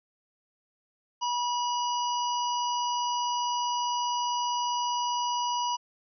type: harmonic tone with a mistuned harmonic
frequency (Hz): 970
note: B5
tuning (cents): -31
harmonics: 1 / 3 / 5 / 6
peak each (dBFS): -27 / -36 / -39 / -39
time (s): 1.21-5.77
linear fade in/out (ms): 20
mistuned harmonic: 6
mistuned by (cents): +20
effects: none